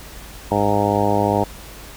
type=harmonic tone; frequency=102.5 Hz; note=G#2; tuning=22 cents flat; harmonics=1 / 2 / 3 / 4 / 5 / 6 / 7 / 8 / 9; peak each=-24 / -24 / -24 / -24 / -24 / -24 / -24 / -24 / -24 dBFS; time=0.51-1.44 s; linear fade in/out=5 ms; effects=added 50 Hz sine -39 dBFS peak until 1.96 s + pink hiss -39 dBFS RMS until 1.96 s